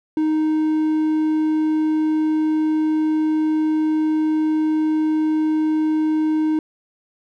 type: tone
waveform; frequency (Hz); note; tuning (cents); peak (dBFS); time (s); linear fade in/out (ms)
triangle; 311.1; D#4; 0; -14; 0.17-6.59; 2
effects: none